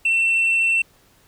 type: tone with tanh clipping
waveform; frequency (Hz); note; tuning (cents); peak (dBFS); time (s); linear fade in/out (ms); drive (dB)
sine; 2694; E7; +37; -16; 0.05-0.82; 5; 1
effects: pink hiss -56 dBFS RMS until 1.27 s